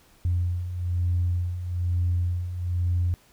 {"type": "beating tone pair", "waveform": "sine", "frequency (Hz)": [87.31, 88.41], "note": ["F2", "F2"], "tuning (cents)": [0, 22], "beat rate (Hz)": 1.1, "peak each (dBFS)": [-29, -23], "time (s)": [0.25, 3.14], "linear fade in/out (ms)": 0, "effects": ["tanh soft clip ceiling -16 dBFS", "pink hiss -58 dBFS RMS until 3.32 s"]}